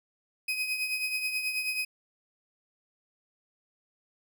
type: tone with tremolo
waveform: 35% pulse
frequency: 2515 Hz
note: D#7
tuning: 18 cents sharp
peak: -25 dBFS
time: 0.48-1.85 s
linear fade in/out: 5 ms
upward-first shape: triangle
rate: 9.3 Hz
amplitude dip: 60%
effects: none